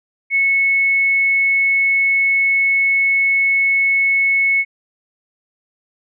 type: tone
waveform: sine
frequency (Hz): 2200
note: C#7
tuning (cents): -14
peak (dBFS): -12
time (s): 0.3-4.65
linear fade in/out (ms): 50
effects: none